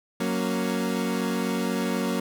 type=chord; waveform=30% pulse; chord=F# major; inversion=none; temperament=equal; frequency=185 / 233.1 / 277.2 Hz; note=F#3 / A#3 / C#4; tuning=0 / 0 / 0 cents; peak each=-26 / -25 / -29 dBFS; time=0.2-2.2 s; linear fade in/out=5 ms; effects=none